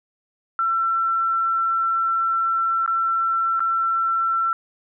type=tone with dropouts; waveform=sine; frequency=1346 Hz; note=E6; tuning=36 cents sharp; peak=-18 dBFS; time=0.59-4.53 s; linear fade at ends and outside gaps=1 ms; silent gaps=2.862-2.877 / 3.595-3.604 s; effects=none